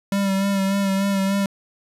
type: tone with vibrato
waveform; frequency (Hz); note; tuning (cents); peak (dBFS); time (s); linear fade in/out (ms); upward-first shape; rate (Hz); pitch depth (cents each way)
square; 196; G3; 0; -19; 0.12-1.46; 2; sine; 3.4; 30
effects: resampled to 32000 Hz